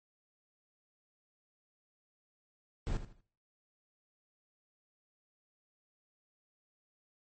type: noise with echo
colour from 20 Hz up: brown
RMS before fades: -33 dBFS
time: 2.87-2.97 s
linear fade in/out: 0 ms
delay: 79 ms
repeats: 3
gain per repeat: -11 dB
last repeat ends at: 3.207 s
effects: noise-tail reverb RT60 0.6 s tail -25 dB re dry + MP3 32 kbps